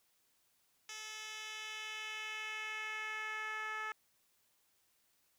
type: tone with band-pass filter sweep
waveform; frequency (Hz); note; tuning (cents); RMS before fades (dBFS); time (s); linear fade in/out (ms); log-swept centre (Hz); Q
10% pulse; 432.9; A4; -28; -43; 0.89-3.92; 2; 4700 to 1500; 1.7
effects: white hiss -75 dBFS RMS until 5.38 s